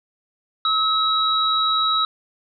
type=tone pair together; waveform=sine; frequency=1288 / 3860 Hz; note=E6 / B7; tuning=-41 / -40 cents; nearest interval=octave + perfect fifth; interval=1901 cents; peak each=-19 / -20 dBFS; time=0.65-2.05 s; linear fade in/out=2 ms; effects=none